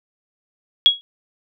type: tone with exponential decay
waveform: sine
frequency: 3322 Hz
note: G#7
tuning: in tune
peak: -4 dBFS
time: 0.86-1.01 s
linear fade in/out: 0 ms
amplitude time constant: 31 ms
effects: none

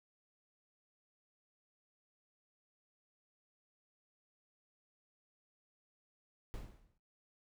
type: noise with exponential decay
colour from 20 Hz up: brown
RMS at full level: -41 dBFS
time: 6.54-6.98 s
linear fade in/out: 0 ms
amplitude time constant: 95 ms
effects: noise-tail reverb RT60 0.2 s tail -18 dB re dry

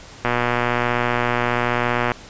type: click train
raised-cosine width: 0.5 ms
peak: -4 dBFS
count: 227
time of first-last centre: 0.25-2.118 s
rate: 121 Hz
effects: pink hiss -41 dBFS RMS until 2.29 s + resampled to 16000 Hz

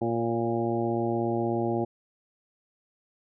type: harmonic tone with a mistuned harmonic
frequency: 116.54 Hz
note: A#2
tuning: in tune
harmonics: 1 / 2 / 3 / 4 / 5 / 6 / 7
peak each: -33 / -31 / -28 / -37 / -35 / -35 / -35 dBFS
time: 0.01-1.85 s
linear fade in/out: 10 ms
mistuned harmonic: 5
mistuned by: -22 cents
effects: none

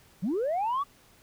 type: linear sweep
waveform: sine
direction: up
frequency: 155.56 to 1174.7 Hz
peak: -24 dBFS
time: 0.22-0.84 s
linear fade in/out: 20 ms
effects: tanh soft clip ceiling -23 dBFS + pink hiss -59 dBFS RMS until 1.22 s

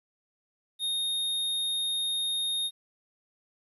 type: tone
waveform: square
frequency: 3700 Hz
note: A#7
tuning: 14 cents flat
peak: -28 dBFS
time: 0.79-2.71 s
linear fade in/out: 50 ms
effects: resampled to 32000 Hz + 11-bit

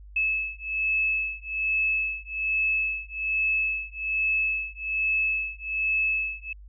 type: beating tone pair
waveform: sine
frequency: 2600 / 2601.2 Hz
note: E7 / E7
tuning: -24 / -24 cents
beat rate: 1.2 Hz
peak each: -27 dBFS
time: 0.16-6.53 s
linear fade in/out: 5 ms
effects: added 50 Hz sine -43 dBFS peak until 6.68 s

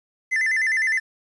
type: tone with vibrato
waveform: triangle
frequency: 1905 Hz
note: A#6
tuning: 37 cents sharp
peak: -17 dBFS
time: 0.31-1 s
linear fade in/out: 20 ms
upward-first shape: square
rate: 9.8 Hz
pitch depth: 120 cents each way
effects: resampled to 24000 Hz + 9-bit

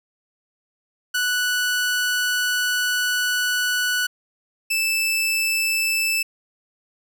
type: tone pair in turn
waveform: sawtooth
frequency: 1480 / 2637 Hz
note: F#6 / E7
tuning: 0 / 0 cents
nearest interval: minor seventh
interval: 1000 cents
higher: second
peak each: -16 / -16 dBFS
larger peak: neither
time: 1.14-4.07 / 4.7-6.23 s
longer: first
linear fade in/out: 10 ms
effects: none

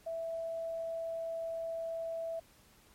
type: tone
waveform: sine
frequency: 659.3 Hz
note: E5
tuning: in tune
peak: -35 dBFS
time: 0.06-2.4 s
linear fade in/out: 10 ms
effects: pink hiss -63 dBFS RMS until 2.94 s + MP3 64 kbps

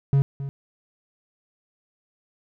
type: tone with echo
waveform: triangle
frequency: 138.4 Hz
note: C#3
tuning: 2 cents flat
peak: -13 dBFS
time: 0.13-0.22 s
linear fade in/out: 0 ms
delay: 270 ms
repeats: 1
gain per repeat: -13 dB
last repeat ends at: 0.49 s
effects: none

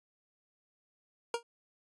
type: tone with exponential decay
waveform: 25% pulse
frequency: 470 Hz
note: A#4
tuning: 14 cents sharp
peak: -23 dBFS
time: 1.34-1.43 s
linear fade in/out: 2 ms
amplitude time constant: 19 ms
effects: resampled to 24000 Hz

